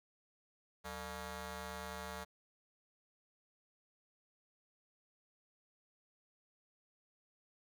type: ring-modulated tone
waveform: 10% pulse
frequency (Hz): 261.6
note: C4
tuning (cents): 0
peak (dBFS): -32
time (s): 0.84-2.25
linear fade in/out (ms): 20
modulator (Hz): 337
effects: none